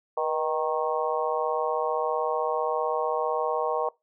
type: harmonic tone with a mistuned harmonic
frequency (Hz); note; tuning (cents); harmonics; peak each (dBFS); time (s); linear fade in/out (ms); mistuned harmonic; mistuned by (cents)
155.56; D#3; 0; 3 / 4 / 5 / 6 / 7; -29 / -30 / -31 / -32 / -32; 0.17-3.89; 5; 3; +51
effects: noise-tail reverb RT60 0.2 s tail -22 dB re dry